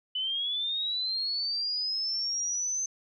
sine linear sweep, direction up, 2987 to 6230 Hz, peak -28 dBFS, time 0.15-2.86 s, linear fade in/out 5 ms, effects none

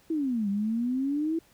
sine exponential two-way sweep, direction down then up, 333.4 to 196 to 333.4 Hz, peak -25 dBFS, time 0.1-1.39 s, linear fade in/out 5 ms, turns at 0.49 s, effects pink hiss -61 dBFS RMS until 1.53 s

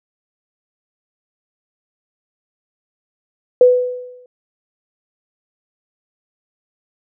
sine tone with exponential decay, 497.6 Hz, B4, 13 cents sharp, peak -3 dBFS, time 3.61-4.26 s, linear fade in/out 2 ms, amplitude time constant 140 ms, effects none

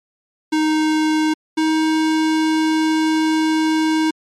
square tone pair in turn, 311.1 / 315.4 Hz, D#4 / D#4, 0 / +24 cents, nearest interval unison, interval 24 cents, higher second, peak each -15 dBFS, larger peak neither, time 0.52-1.34 / 1.57-4.11 s, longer second, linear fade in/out 10 ms, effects low-pass 7000 Hz 12 dB/octave + MP3 64 kbps

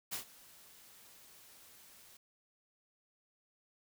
white noise with ADSR envelope, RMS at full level -38 dBFS, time 0.11-2.17 s, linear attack 22 ms, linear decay 110 ms, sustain -21 dB, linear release 3 ms, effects none

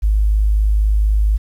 sine tone, 52.1 Hz, G#1, 6 cents sharp, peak -11 dBFS, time 0.02-1.38 s, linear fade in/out 20 ms, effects 8-bit

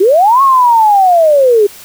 sine linear two-way sweep, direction up then down, 349.2 to 1108.7 to 394.7 Hz, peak -4 dBFS, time 0-1.67 s, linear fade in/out 10 ms, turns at 0.42 s, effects white hiss -34 dBFS RMS until 1.84 s

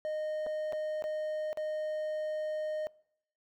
triangle tone with dropouts, 616 Hz, D#5, 17 cents flat, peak -30 dBFS, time 0.05-2.87 s, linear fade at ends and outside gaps 0 ms, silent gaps 0.464-0.468 / 0.724-0.731 / 1.023-1.04 / 1.53-1.573 s, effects noise-tail reverb RT60 0.7 s tail -24 dB re dry

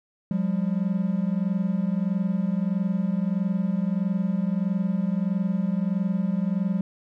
triangle tone pair together, 178.44 / 200 Hz, F3 / G3, +38 / +35 cents, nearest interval major second, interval 197 cents, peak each -23 dBFS, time 0.31-6.81 s, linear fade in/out 2 ms, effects none

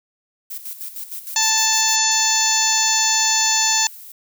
violet noise with tremolo, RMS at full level -30 dBFS, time 0.5-1.96 s, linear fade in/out 10 ms, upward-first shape square, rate 6.5 Hz, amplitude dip 65%
harmonic tone, 881 Hz, A5, 2 cents sharp, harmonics 1 / 2 / 3 / 4 / 5 / 6 / 7 / 8, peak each -24 / -26 / -27 / -26 / -23 / -26 / -21 / -20 dBFS, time 1.36-3.87 s, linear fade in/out 2 ms
violet noise, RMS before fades -39 dBFS, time 2.11-4.12 s, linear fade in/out 2 ms
effects none

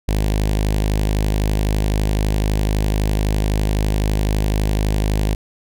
sawtooth tone with notch filter, 51.91 Hz, G#1, in tune, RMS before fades -18 dBFS, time 0.08-5.35 s, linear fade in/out 5 ms, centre 1300 Hz, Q 1.4, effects none

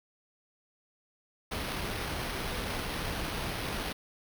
pink noise with sample-and-hold, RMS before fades -35 dBFS, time 1.51-3.93 s, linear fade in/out 10 ms, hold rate 7350 Hz, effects none

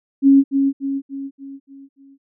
sine tone with echo, 274.6 Hz, C#4, 16 cents flat, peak -7 dBFS, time 0.22-0.44 s, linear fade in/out 50 ms, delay 290 ms, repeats 6, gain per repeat -6 dB, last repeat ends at 2.18 s, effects none

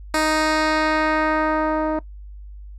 10% pulse tone with low-pass filter sweep, 311.1 Hz, D#4, in tune, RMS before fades -20 dBFS, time 0.14-1.99 s, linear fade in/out 2 ms, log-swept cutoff 11000 to 690 Hz, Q 0.85, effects noise-tail reverb RT60 0.1 s tail -20 dB re dry + added 50 Hz sine -35 dBFS peak until 2.78 s

